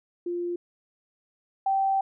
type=tone pair in turn; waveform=sine; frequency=349.2 / 777.4 Hz; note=F4 / G5; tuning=0 / -15 cents; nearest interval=octave + major second; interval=1385 cents; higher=second; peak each=-27 / -21 dBFS; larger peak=second; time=0.26-0.56 / 1.66-2.01 s; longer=second; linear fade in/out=5 ms; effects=none